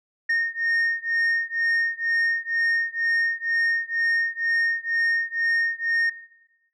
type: beating tone pair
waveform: sine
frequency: 1841 / 1843.1 Hz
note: A#6 / A#6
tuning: -22 / -20 cents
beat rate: 2.1 Hz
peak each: -22 dBFS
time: 0.29-6.1 s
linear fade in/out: 10 ms
effects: noise-tail reverb RT60 1.0 s tail -18 dB re dry + tanh soft clip ceiling -18 dBFS